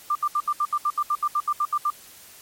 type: tone bursts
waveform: sine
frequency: 1190 Hz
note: D6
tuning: 22 cents sharp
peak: -19 dBFS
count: 15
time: 0.1-1.903 s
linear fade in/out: 5 ms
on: 53 ms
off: 72 ms
effects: white hiss -47 dBFS RMS until 2.41 s + MP3 64 kbps